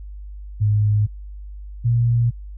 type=tone pair in turn; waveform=sine; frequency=105 / 118.3 Hz; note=G#2 / A#2; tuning=+19 / +26 cents; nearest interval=major second; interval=207 cents; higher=second; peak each=-14 dBFS; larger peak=neither; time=0.6-1.07 / 1.84-2.31 s; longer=neither; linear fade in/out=20 ms; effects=added 50 Hz sine -32 dBFS peak until 2.57 s